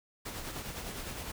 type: noise with tremolo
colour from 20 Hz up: pink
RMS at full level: -39 dBFS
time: 0.25-1.32 s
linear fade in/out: 10 ms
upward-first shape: sine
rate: 9.8 Hz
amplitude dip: 40%
effects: none